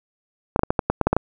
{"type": "clicks", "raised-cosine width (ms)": 1, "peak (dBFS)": -3, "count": 10, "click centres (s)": [0.561, 0.593, 0.634, 0.705, 0.792, 0.9, 1.013, 1.07, 1.13, 1.166], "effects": []}